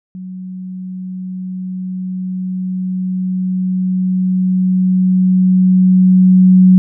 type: tone with level ramp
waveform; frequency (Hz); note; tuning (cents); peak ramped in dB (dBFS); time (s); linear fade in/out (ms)
sine; 185; F#3; 0; -25 to -3; 0.15-6.78; 0
effects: none